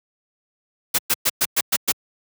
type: noise bursts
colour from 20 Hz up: white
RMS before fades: -18 dBFS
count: 7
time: 0.94-1.922 s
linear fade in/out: 10 ms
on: 46 ms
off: 110 ms
effects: high-pass 100 Hz 12 dB/octave